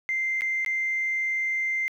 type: tone with dropouts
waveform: sine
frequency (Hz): 2087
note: C7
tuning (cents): -5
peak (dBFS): -23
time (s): 0.09-1.88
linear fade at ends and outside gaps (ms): 0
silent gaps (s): 0.409-0.419 / 0.648-0.662
effects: tanh soft clip ceiling -19 dBFS + 10-bit